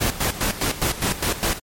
pink noise with tremolo, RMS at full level -21 dBFS, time 0-1.6 s, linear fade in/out 20 ms, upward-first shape square, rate 4.9 Hz, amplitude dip 75%, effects MP3 64 kbps

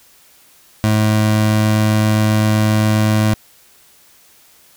25% pulse tone, 107.6 Hz, A2, 38 cents flat, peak -8 dBFS, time 0.84-3.34 s, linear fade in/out 0 ms, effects white hiss -49 dBFS RMS until 4.76 s

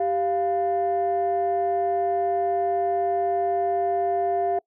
sine tone pair together, 392.1 / 696 Hz, G4 / F5, 0 / -6 cents, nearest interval minor seventh, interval 994 cents, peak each -24 / -21 dBFS, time 0-4.59 s, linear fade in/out 5 ms, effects noise-tail reverb RT60 0.1 s tail -25 dB re dry + tanh soft clip ceiling -16 dBFS

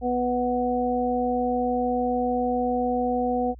harmonic tone, 246.9 Hz, B3, in tune, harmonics 1 / 2 / 3, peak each -26 / -26 / -26 dBFS, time 0.01-3.55 s, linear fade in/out 50 ms, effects added 60 Hz sine -41 dBFS peak until 3.59 s

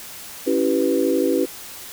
sine chord, C# half-diminished seventh, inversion none, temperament equal with one note detuned, 277.2 / 329.6 / 387.3 / 493.9 Hz, C#4 / E4 / G4 / B4, 0 / 0 / -21 / 0 cents, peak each -22 dBFS, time 0.46-1.46 s, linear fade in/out 20 ms, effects white hiss -37 dBFS RMS until 1.92 s

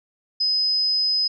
sine tone, 5040 Hz, D#8, 21 cents sharp, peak -18 dBFS, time 0.4-1.28 s, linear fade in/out 10 ms, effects none

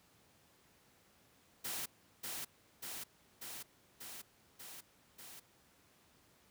white noise with echo, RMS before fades -41 dBFS, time 1.64-1.86 s, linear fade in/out 10 ms, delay 590 ms, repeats 6, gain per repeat -2 dB, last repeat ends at 5.4 s, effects pink hiss -68 dBFS RMS until 6.5 s + high-pass 80 Hz 12 dB/octave

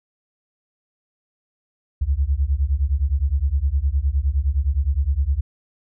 sine beating tone pair, 65 / 74.7 Hz, C2 / D2, -11 / +30 cents, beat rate 9.7 Hz, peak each -20 dBFS, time 2.01-5.41 s, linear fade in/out 10 ms, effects none

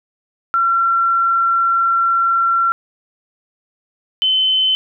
sine tone pair in turn, 1361 / 3055 Hz, F6 / G7, -45 / -45 cents, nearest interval octave + major second, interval 1400 cents, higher second, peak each -12 dBFS, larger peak neither, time 0.54-2.72 / 4.22-4.75 s, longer first, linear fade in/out 0 ms, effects none

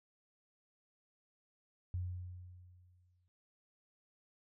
sine tone with exponential decay, 90 Hz, F#2, 47 cents flat, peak -34 dBFS, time 1.94-3.28 s, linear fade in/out 0 ms, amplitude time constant 290 ms, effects none

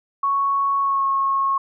sine tone with pitch glide, 1108.7 to 1091.5 Hz, C#6 to C#6, 0 to -27 cents, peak -17 dBFS, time 0.23-1.58 s, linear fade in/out 5 ms, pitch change -27 cents, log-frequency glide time 0.8-1.05 s, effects none

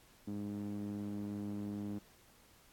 sawtooth tone with band-pass filter, 102.5 Hz, G#2, 22 cents flat, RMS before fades -41 dBFS, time 0.27-1.99 s, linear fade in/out 10 ms, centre 250 Hz, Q 4.1, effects pink hiss -64 dBFS RMS until 2.72 s + AAC 64 kbps

